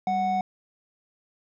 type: tone pair together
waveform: triangle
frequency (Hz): 196 / 739.4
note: G3 / F#5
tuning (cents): 0 / -1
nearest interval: octave + major seventh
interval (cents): 2299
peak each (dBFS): -29 / -21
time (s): 0.07-0.41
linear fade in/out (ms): 2
effects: resampled to 16000 Hz